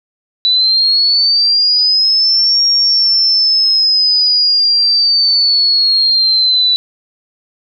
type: linear two-way sweep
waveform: sine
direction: up then down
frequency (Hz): 3951 to 5580 to 3951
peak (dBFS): -8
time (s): 0.45-6.76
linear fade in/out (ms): 0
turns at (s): 2.65
effects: none